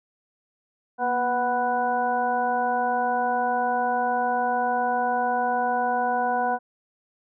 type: harmonic tone with a mistuned harmonic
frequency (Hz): 246.9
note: B3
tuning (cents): 0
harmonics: 1 / 2 / 3 / 4 / 6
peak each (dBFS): -33 / -30 / -23 / -29 / -31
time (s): 0.98-6.59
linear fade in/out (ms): 50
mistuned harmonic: 1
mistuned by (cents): -52
effects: none